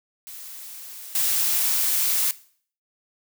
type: noise with level steps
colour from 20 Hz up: blue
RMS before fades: -39 / -22 dBFS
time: 0.27-2.31 s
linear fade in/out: 0 ms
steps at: 1.15 s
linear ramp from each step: 2 ms
effects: noise-tail reverb RT60 0.5 s tail -18 dB re dry